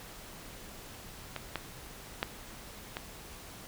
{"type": "clicks", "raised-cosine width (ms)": 0.3, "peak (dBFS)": [-20, -17, -13, -19], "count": 4, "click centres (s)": [1.363, 1.557, 2.229, 2.969], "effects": ["pink hiss -48 dBFS RMS until 3.67 s"]}